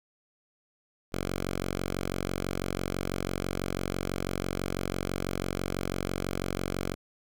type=tone; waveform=5% pulse; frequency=46.05 Hz; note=F#1; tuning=7 cents flat; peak=-19 dBFS; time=1.12-6.95 s; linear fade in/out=20 ms; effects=none